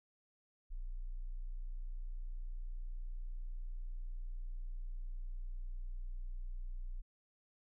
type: tone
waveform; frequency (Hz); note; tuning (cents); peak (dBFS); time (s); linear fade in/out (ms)
sine; 30.06; B0; -46; -39; 0.7-7.02; 20
effects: none